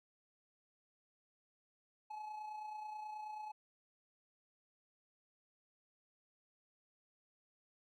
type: tone with amplitude modulation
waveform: triangle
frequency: 853 Hz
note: G#5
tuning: 46 cents sharp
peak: -40 dBFS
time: 2.1-3.52 s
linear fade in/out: 10 ms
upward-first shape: sine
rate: 29.3 Hz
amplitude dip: 45%
effects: none